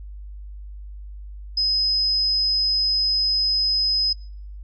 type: tone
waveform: sine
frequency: 5060 Hz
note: D#8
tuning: 28 cents sharp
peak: -18 dBFS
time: 1.57-4.13 s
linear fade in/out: 5 ms
effects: noise-tail reverb RT60 0.6 s tail -26 dB re dry + added 50 Hz sine -34 dBFS peak until 4.63 s